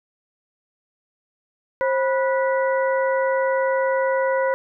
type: harmonic tone with a mistuned harmonic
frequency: 490 Hz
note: B4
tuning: 14 cents flat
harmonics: 1 / 2 / 3 / 4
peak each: -19 / -25 / -29 / -31 dBFS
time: 1.81-4.54 s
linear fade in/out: 0 ms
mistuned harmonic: 1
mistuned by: +140 cents
effects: none